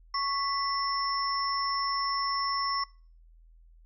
sine tone cluster, 1105 / 1982 / 5360 Hz, C#6 / B6 / E8, -6 / +6 / +28 cents, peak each -29 / -38 / -31 dBFS, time 0.14-2.84 s, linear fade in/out 5 ms, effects noise-tail reverb RT60 0.4 s tail -23 dB re dry + added 41 Hz sine -53 dBFS peak until 3.85 s

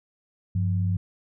sine tone pair together, 97.3 / 175.28 Hz, G2 / F3, -12 / +7 cents, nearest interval minor seventh, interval 1019 cents, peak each -22 / -29 dBFS, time 0.55-0.97 s, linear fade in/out 5 ms, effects none

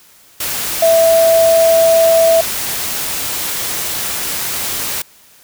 sine tone in noise, 659.3 Hz, E5, in tune, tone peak -7 dBFS, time 0.82-2.41 s, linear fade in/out 5 ms, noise white, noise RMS -20 dBFS, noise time 0.4-5.02 s, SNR +10 dB, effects white hiss -46 dBFS RMS until 5.43 s

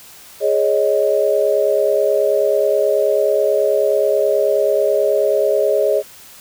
sine chord, Ab suspended fourth, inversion none, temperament just, 415.3 / 553.7 / 623 Hz, Ab4 / Db5 / Eb5, 0 / -2 / +2 cents, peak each -17 dBFS, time 0.4-6.03 s, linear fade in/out 50 ms, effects white hiss -41 dBFS RMS until 6.4 s

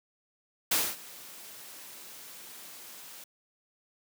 white noise with ADSR envelope, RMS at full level -25 dBFS, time 0.71-3.24 s, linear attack 8 ms, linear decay 240 ms, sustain -22 dB, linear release 4 ms, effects high-pass 150 Hz 12 dB/octave

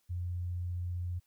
sine tone, 88.5 Hz, F2, 23 cents sharp, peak -33 dBFS, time 0.09-1.2 s, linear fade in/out 20 ms, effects white hiss -75 dBFS RMS until 1.26 s

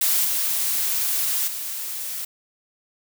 blue noise with level steps, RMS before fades -20 / -23 / -30 dBFS, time 0.01-2.25 s, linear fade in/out 5 ms, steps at 0.24 / 1.47 s, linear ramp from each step 10 ms, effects none

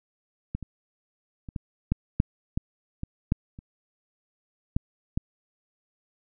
clicks, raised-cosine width 5 ms, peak -17 / -24 / -26 / -18 / -10 / -7 / -13 / -19 / -9 / -29 / -11 / -13 dBFS, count 12, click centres 0.55 / 0.627 / 1.488 / 1.562 / 1.92 / 2.201 / 2.575 / 3.034 / 3.321 / 3.589 / 4.765 / 5.175 s, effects none

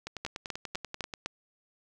two click trains, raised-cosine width 0.2 ms, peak -16 / -20 dBFS, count 5 / 12, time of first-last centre 0.25-1.26 / 0.07-1.138 s, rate 3.96 / 10.3 Hz, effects none

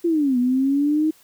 sine linear two-way sweep, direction down then up, 349.2 to 242.9 to 316.5 Hz, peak -16 dBFS, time 0.04-1.11 s, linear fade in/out 10 ms, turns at 0.38 s, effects white hiss -54 dBFS RMS until 1.23 s

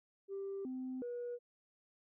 sine tone with pitch steps, 392.8 / 257.6 / 483.5 Hz, G4 / C4 / B4, +4 / -27 / -37 cents, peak -38 dBFS, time 0.28-1.39 s, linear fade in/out 50 ms, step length 370 ms, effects tanh soft clip ceiling -36 dBFS

